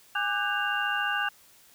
sine tone cluster, 820 / 1187 / 1500 / 1614 / 2792 Hz, G#5 / D6 / F#6 / G#6 / F7, -22 / +18 / +23 / -50 / -1 cents, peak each -33 / -34 / -30 / -31 / -33 dBFS, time 0.15-1.29 s, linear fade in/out 5 ms, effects white hiss -57 dBFS RMS until 1.74 s

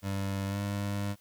25% pulse tone with pitch glide, 98.1 to 101.03 Hz, G2 to G#2, +2 to -47 cents, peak -27 dBFS, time 0.02-1.16 s, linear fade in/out 50 ms, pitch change +51 cents, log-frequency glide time 0.47-0.57 s, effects white hiss -64 dBFS RMS until 1.2 s

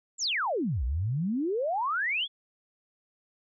sine exponential two-way sweep, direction down then up, 7902 to 57.1 to 3522 Hz, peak -26 dBFS, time 0.18-2.28 s, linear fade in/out 50 ms, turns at 0.84 s, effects none

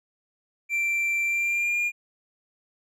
triangle tone with pitch glide, 2352 to 2415 Hz, D7 to D7, +2 to +48 cents, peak -21 dBFS, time 0.69-1.92 s, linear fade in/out 50 ms, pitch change +46 cents, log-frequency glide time 1.25-1.8 s, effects none

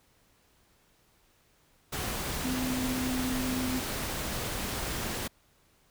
sine tone in noise, 255.2 Hz, C4, 43 cents flat, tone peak -30 dBFS, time 2.44-3.8 s, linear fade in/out 10 ms, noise pink, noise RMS -34 dBFS, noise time 1.92-5.28 s, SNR +1 dB, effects pink hiss -66 dBFS RMS until 5.9 s

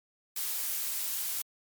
blue noise, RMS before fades -33 dBFS, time 0.36-1.42 s, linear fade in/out 5 ms, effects MP3 96 kbps

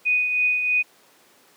sine tone with tremolo, 2485 Hz, D#7, 3 cents flat, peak -16 dBFS, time 0.05-0.83 s, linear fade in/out 20 ms, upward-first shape triangle, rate 3.1 Hz, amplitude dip 50%, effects pink hiss -55 dBFS RMS until 1.56 s + high-pass 300 Hz 12 dB/octave

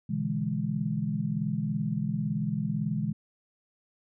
sine chord, E dominant seventh, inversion second, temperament equal, 123.47 / 146.83 / 164.81 / 207.7 Hz, B2 / D3 / E3 / G#3, 0 / 0 / 0 / 0 cents, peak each -35 / -33 / -32 / -31 dBFS, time 0.09-3.13 s, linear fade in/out 10 ms, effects none

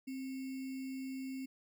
sine tone with sample-and-hold, 263.8 Hz, C4, 14 cents sharp, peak -39 dBFS, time 0.07-1.46 s, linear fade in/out 10 ms, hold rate 2450 Hz, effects none

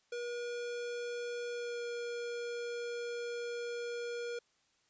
square tone with pitch glide, 480 to 475.9 Hz, B4 to A#4, -49 to +36 cents, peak -38 dBFS, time 0.12-4.39 s, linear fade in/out 5 ms, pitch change -15 cents, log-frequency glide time 1.51-1.83 s, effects white hiss -73 dBFS RMS until 4.89 s + resampled to 16000 Hz

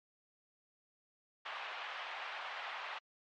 pink band-pass noise, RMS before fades -44 dBFS, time 1.45-2.99 s, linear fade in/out 10 ms, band 740 to 3200 Hz, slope 24 dB/octave, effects MP3 48 kbps

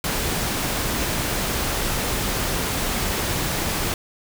pink noise, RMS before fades -24 dBFS, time 0.04-3.94 s, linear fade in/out 2 ms, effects none

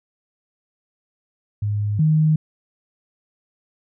sine tone pair in turn, 103.83 / 155.57 Hz, G#2 / D#3, 0 / 0 cents, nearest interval perfect fifth, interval 700 cents, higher second, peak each -19 / -13 dBFS, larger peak second, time 1.62-1.99 / 1.99-2.36 s, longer neither, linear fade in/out 5 ms, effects none

